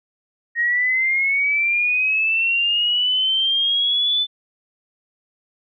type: linear sweep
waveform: sine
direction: up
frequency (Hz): 1864.7 to 3520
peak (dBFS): -16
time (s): 0.55-4.27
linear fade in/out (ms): 50
effects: none